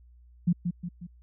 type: tone with echo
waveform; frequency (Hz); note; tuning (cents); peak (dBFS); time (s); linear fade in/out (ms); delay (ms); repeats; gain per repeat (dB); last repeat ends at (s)
sine; 174.61; F3; 0; -19; 0.47-0.53; 10; 180; 3; -6; 1.07
effects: added 60 Hz sine -52 dBFS peak until 1.22 s